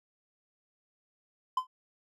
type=tone with exponential decay; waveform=triangle; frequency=1025 Hz; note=C6; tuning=36 cents flat; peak=-20 dBFS; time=1.57-1.67 s; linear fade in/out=5 ms; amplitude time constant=21 ms; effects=none